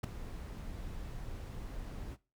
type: noise with ADSR envelope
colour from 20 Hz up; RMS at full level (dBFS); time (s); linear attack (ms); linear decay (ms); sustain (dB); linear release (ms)
brown; -28; 0.03-2.17; 11; 7; -15; 42
effects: noise-tail reverb RT60 0.3 s tail -19 dB re dry